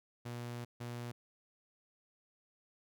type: tone bursts at uneven times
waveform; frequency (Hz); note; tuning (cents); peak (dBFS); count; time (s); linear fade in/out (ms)
sawtooth; 120; B2; -49; -37; 2; 0.25-0.65 / 0.8-1.12; 10
effects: none